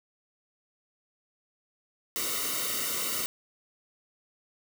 white noise with comb filter, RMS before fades -31 dBFS, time 2.16-3.26 s, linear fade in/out 0 ms, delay 1.2 ms, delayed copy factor -0.9, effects none

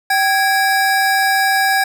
square tone pair together, 774.9 / 1651 Hz, G5 / G#6, -20 / -11 cents, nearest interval octave + minor second, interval 1309 cents, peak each -16 dBFS, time 0.1-1.84 s, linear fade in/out 5 ms, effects 8-bit

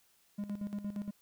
triangle tone with tremolo, 204.3 Hz, G#3, 28 cents flat, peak -32 dBFS, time 0.38-1.11 s, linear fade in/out 10 ms, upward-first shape square, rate 8.6 Hz, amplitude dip 70%, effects white hiss -69 dBFS RMS until 1.21 s

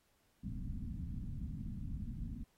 pink low-pass noise, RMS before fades -42 dBFS, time 0.43-2.44 s, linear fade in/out 5 ms, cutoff 250 Hz, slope 48 dB/octave, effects pink hiss -75 dBFS RMS until 2.57 s + AAC 48 kbps

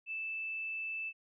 sine tone, 2637 Hz, E7, in tune, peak -36 dBFS, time 0.06-1.13 s, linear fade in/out 50 ms, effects none

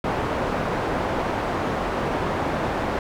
white low-pass noise, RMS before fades -25 dBFS, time 0.04-2.99 s, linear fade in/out 2 ms, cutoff 920 Hz, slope 12 dB/octave, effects none

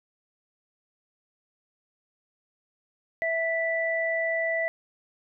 sine tone pair together, 658 / 1973.3 Hz, E5 / B6, -3 / -2 cents, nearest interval octave + perfect fifth, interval 1901 cents, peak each -27 / -27 dBFS, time 3.22-4.68 s, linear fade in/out 0 ms, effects none

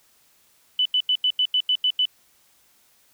sine tone bursts, 2996 Hz, F#7, 21 cents sharp, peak -17 dBFS, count 9, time 0.79-2.054 s, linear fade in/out 2 ms, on 64 ms, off 86 ms, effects white hiss -60 dBFS RMS until 3.13 s

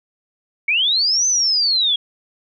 sine linear two-way sweep, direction up then down, 2201 to 6200 to 3269 Hz, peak -14 dBFS, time 0.68-1.96 s, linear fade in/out 5 ms, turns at 1.27 s, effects none

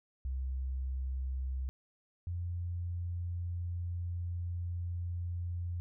sine tone pair in turn, 65.41 / 87.31 Hz, C2 / F2, 0 / 0 cents, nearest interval perfect fourth, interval 500 cents, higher second, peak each -33 / -34 dBFS, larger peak first, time 0.25-1.69 / 2.27-5.8 s, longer second, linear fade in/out 0 ms, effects none

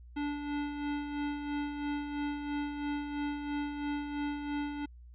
square tone with tremolo, 290.9 Hz, D4, 16 cents flat, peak -32 dBFS, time 0.16-4.86 s, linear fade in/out 10 ms, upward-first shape sine, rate 3 Hz, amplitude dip 50%, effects added 60 Hz sine -49 dBFS peak until 5.14 s + resampled to 8000 Hz

